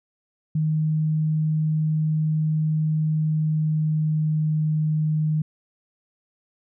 sine tone with pitch glide, 155.56 to 154.57 Hz, D#3 to D#3, 0 to -11 cents, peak -19 dBFS, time 0.55-5.42 s, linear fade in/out 5 ms, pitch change -11 cents, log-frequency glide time 3.09-4.6 s, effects none

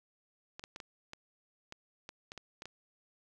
clicks, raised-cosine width 0.2 ms, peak -27 dBFS, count 11, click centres 0.595 / 0.639 / 0.761 / 0.802 / 1.134 / 1.724 / 2.091 / 2.319 / 2.377 / 2.621 / 2.656 s, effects none

